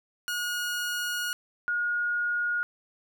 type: tone pair in turn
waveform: sawtooth / sine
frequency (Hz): 1443 / 1436.4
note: F#6 / F6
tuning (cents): -44 / +48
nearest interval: unison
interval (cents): 8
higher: first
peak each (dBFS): -25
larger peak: neither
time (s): 0.28-1.33 / 1.68-2.63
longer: first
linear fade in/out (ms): 0
effects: none